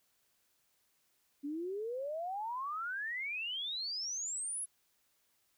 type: exponential sweep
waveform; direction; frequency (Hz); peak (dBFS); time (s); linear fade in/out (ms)
sine; up; 277.2 to 11000; -36; 1.43-4.66; 20
effects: white hiss -75 dBFS RMS until 5.57 s